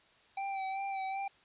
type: tone with vibrato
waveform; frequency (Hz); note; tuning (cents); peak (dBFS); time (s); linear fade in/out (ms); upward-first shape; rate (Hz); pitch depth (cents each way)
square; 777; G5; -16; -35; 0.37-1.28; 5; sine; 2.6; 29
effects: white hiss -64 dBFS RMS until 1.44 s + resampled to 8000 Hz

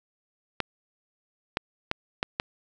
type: clicks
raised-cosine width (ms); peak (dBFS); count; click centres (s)
0.3; -9; 5; 0.603 / 1.571 / 1.914 / 2.229 / 2.399
effects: none

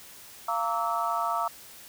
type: harmonic tone with a mistuned harmonic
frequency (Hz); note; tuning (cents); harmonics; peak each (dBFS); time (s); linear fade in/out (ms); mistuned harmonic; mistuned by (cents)
230; A#3; -23; 3 / 4 / 5 / 6; -31 / -31 / -31 / -31; 0.48-1.48; 5; 6; -99
effects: white hiss -48 dBFS RMS until 1.88 s

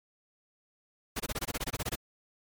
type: noise bursts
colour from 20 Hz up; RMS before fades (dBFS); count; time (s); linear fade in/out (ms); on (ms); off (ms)
pink; -33; 13; 1.16-1.957; 10; 41; 22
effects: MP3 96 kbps

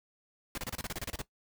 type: noise bursts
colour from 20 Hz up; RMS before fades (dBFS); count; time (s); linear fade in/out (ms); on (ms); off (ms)
pink; -37; 12; 0.55-1.217; 2; 29; 29
effects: noise-tail reverb RT60 0.1 s tail -17 dB re dry

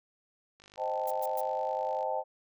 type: click train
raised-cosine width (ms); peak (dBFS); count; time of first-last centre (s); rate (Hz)
0.2; -38; 73; 0.6-2.029; 50.4
type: chord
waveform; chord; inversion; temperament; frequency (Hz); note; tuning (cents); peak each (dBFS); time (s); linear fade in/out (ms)
sine; A half-diminished seventh; first; equal; 523.3 / 622.3 / 784 / 880; C5 / Eb5 / G5 / A5; 0 / 0 / 0 / 0; -35; 0.77-2.24; 50
type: noise bursts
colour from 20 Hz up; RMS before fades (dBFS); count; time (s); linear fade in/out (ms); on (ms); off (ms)
violet; -42; 3; 1.07-1.41; 5; 40; 110
effects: none

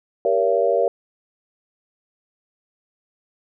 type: chord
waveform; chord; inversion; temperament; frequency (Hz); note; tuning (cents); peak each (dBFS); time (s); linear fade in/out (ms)
sine; G diminished seventh; none; just; 392 / 470.4 / 564.5 / 677.4; G4 / Bb4 / Db5 / Fb5; 0 / +16 / +31 / +47; -24 / -20 / -20 / -22; 0.25-0.88; 2
effects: none

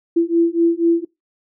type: beating tone pair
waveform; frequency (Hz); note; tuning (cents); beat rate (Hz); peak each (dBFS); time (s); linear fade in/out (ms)
sine; 334.3 / 338.4; E4 / E4; +24 / +45; 4.1; -16; 0.16-1.05; 10
effects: noise-tail reverb RT60 0.2 s tail -22 dB re dry

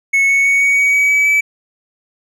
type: tone with pitch steps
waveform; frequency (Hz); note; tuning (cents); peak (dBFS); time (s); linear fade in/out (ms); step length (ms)
triangle; 2200 / 2214 / 2228 / 2242 / 2257 / 2271 / 2285 / 2300; C#7 / C#7 / C#7 / C#7 / C#7 / C#7 / D7 / D7; -14 / -3 / +8 / +19 / +31 / +41 / -48 / -37; -8; 0.13-1.41; 10; 160
effects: none

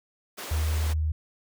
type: high-pass noise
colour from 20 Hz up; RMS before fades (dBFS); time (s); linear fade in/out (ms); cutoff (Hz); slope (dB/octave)
pink; -38; 0.37-0.94; 20; 350; 12
type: tone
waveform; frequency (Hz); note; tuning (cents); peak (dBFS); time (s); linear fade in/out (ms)
sine; 77.78; D#2; 0; -23; 0.51-1.12; 5
effects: none

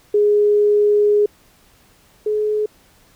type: tone pair in turn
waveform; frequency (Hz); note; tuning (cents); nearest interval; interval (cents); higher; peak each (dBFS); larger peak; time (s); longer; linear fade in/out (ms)
sine; 415.3 / 424.5; G#4 / G#4; 0 / +38; unison; 38; second; -11 / -16; first; 0.14-1.26 / 2.26-2.66; first; 5
effects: pink hiss -53 dBFS RMS until 3.15 s

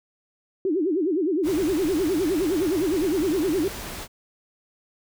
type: tone with vibrato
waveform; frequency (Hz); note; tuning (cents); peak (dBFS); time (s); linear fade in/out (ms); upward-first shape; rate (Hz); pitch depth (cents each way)
sine; 341.5; F4; -39; -20; 0.65-3.68; 2; sine; 9.7; 260
type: noise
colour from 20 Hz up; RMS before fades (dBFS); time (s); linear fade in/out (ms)
pink; -35; 1.43-4.08; 50
effects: none

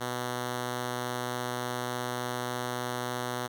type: tone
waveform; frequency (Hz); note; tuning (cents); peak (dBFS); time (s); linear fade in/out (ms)
5% pulse; 123.4; B2; -1; -20; 0-3.48; 20
effects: none

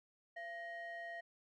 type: ring-modulated tone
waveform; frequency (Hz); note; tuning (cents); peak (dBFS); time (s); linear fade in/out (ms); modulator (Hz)
triangle; 599; D5; +34; -39; 0.36-1.21; 10; 1280
effects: none

